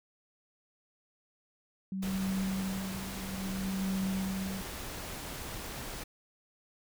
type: tone with tremolo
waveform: sine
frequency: 191.2 Hz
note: G3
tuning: 43 cents flat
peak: -29 dBFS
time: 1.92-4.61 s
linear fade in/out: 2 ms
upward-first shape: triangle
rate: 0.6 Hz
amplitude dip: 80%
type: noise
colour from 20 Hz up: pink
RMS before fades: -41 dBFS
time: 2.02-6.04 s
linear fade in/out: 10 ms
effects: none